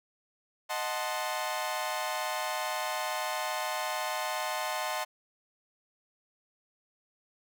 sawtooth chord, D# diminished seventh, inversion none, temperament equal, 622.3 / 740 / 880 / 1046.5 Hz, D#5 / F#5 / A5 / C6, 0 / 0 / 0 / 0 cents, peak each -33 dBFS, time 0.69-5.05 s, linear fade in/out 20 ms, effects none

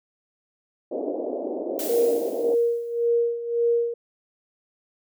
white band-pass noise, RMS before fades -29 dBFS, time 0.91-2.55 s, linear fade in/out 10 ms, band 260 to 640 Hz, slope 48 dB/octave
blue noise with exponential decay, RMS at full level -30 dBFS, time 1.79-3.08 s, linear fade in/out 2 ms, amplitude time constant 280 ms
sine tone with tremolo, 470 Hz, A#4, 14 cents sharp, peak -17 dBFS, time 1.89-3.94 s, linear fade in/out 5 ms, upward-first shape sine, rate 1.8 Hz, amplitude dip 75%
effects none

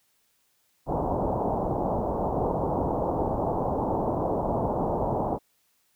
white low-pass noise, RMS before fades -27 dBFS, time 0.86-5.39 s, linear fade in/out 50 ms, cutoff 920 Hz, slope 48 dB/octave, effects white hiss -69 dBFS RMS until 5.95 s

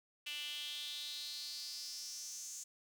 sawtooth tone with high-pass filter sweep, 294.9 Hz, D4, 7 cents sharp, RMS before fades -45 dBFS, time 0.26-2.64 s, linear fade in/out 10 ms, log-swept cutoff 2800 to 6800 Hz, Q 5.5, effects 11-bit

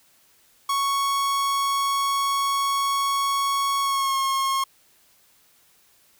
45% pulse tone with pitch glide, 1108.7 to 1080.9 Hz, C#6 to C#6, 0 to -44 cents, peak -21 dBFS, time 0.69-4.64 s, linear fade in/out 5 ms, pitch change -44 cents, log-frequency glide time 3.81-4.17 s, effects white hiss -59 dBFS RMS until 6.19 s

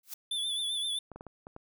blue noise with exponential growth, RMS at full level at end -35 dBFS, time 0.03-0.14 s, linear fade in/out 5 ms, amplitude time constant 23 ms
square tone with vibrato, 3485 Hz, A7, 17 cents flat, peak -31 dBFS, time 0.31-0.99 s, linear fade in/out 5 ms, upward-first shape triangle, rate 7.7 Hz, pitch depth 62 cents each way
clicks, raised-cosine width 1 ms, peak -30 dBFS, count 6, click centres 1.117 / 1.16 / 1.209 / 1.267 / 1.469 / 1.564 s
effects none

